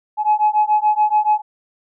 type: beating tone pair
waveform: sine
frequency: 845 / 852 Hz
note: G#5 / G#5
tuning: +30 / +44 cents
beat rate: 7 Hz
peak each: -15 dBFS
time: 0.17-1.42 s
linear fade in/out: 50 ms
effects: tanh soft clip ceiling -7 dBFS